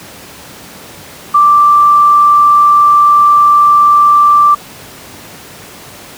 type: tone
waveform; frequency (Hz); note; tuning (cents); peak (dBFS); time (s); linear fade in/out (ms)
sine; 1174.7; D6; 0; -3; 1.34-4.55; 10
effects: pink hiss -32 dBFS RMS until 6.17 s + high-pass 100 Hz 12 dB/octave